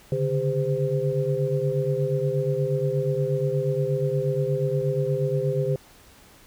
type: tone cluster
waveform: sine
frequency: 138.2 / 146.6 / 401 / 515 Hz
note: C#3 / D3 / G4 / C5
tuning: -5 / -3 / +39 / -28 cents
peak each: -27 dBFS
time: 0.12-5.76 s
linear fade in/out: 2 ms
effects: pink hiss -52 dBFS RMS until 6.46 s